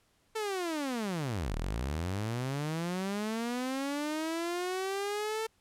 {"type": "linear two-way sweep", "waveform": "sawtooth", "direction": "down then up", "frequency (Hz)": [448, 35, 448], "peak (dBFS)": -28, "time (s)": [0.35, 5.47], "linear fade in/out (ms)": 10, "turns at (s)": 1.55, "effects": ["pink hiss -70 dBFS RMS until 5.6 s", "low-pass 12000 Hz 12 dB/octave"]}